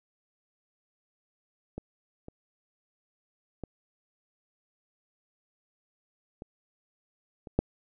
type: clicks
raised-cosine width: 2 ms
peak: -23 / -29 / -23 / -27 / -29 / -9 dBFS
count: 6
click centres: 1.78 / 2.284 / 3.637 / 6.421 / 7.472 / 7.59 s
effects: none